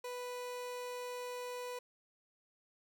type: tone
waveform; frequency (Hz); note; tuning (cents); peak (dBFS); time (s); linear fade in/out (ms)
30% pulse; 493.9; B4; 0; -38; 0.04-1.79; 5
effects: 13-bit